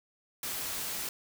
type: noise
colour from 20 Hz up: white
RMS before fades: -36 dBFS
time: 0.43-1.09 s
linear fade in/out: 2 ms
effects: none